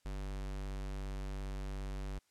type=tone; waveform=square; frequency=48.66 Hz; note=G1; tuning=12 cents flat; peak=-39 dBFS; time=0.05-2.19 s; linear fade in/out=10 ms; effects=white hiss -75 dBFS RMS until 2.3 s + low-pass 10000 Hz 12 dB/octave